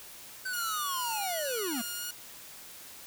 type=linear sweep; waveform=square; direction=down; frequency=1546 to 214.9 Hz; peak=-33 dBFS; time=0.45-1.82 s; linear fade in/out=10 ms
type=tone with vibrato; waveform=5% pulse; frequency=1441 Hz; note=F#6; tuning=46 cents flat; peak=-24 dBFS; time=0.53-2.11 s; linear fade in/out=5 ms; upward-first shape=sine; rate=1.3 Hz; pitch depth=21 cents each way
effects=white hiss -48 dBFS RMS until 3.06 s